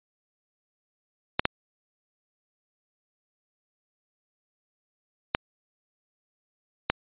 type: clicks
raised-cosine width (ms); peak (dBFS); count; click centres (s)
0.3; -4; 4; 1.395 / 1.454 / 5.349 / 6.9
effects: resampled to 8000 Hz